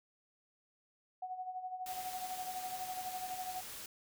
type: tone with tremolo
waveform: sine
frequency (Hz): 740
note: F#5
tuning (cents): 0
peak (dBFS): -37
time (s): 1.22-3.61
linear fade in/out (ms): 5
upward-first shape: sine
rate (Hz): 12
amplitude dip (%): 65
type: noise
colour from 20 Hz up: white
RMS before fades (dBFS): -47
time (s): 1.86-3.86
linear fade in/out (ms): 2
effects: none